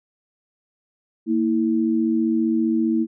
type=tone pair together; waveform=sine; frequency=229.7 / 324.8 Hz; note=A#3 / E4; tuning=-25 / -26 cents; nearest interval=tritone; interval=599 cents; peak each=-20 dBFS; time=1.26-3.07 s; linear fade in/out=50 ms; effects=none